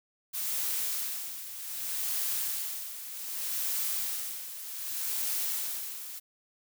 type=noise with tremolo; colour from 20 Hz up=blue; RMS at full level=-31 dBFS; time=0.33-6.2 s; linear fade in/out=20 ms; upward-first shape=sine; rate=0.65 Hz; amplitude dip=70%; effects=none